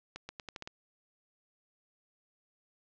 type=accelerating click train; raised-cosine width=0.2 ms; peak=-24 dBFS; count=7; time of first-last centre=0.16-0.675 s; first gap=130 ms; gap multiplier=0.83; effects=low-pass 6000 Hz 12 dB/octave